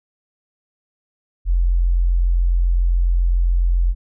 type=tone; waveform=sine; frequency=43.65 Hz; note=F1; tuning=in tune; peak=-13 dBFS; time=1.45-3.95 s; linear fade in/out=50 ms; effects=none